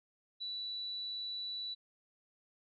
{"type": "tone", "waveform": "sine", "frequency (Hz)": 3951, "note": "B7", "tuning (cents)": 0, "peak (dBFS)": -38, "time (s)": [0.4, 1.75], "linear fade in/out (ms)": 20, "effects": []}